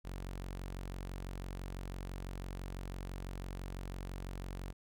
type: tone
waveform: sawtooth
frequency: 46 Hz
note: F#1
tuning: 9 cents flat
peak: -37 dBFS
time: 0.04-4.73 s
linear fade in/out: 20 ms
effects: none